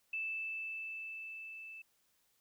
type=tone with level ramp; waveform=sine; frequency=2637 Hz; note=E7; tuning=in tune; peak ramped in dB=-35 to -47 dBFS; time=0.13-1.82 s; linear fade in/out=5 ms; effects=white hiss -75 dBFS RMS until 2.4 s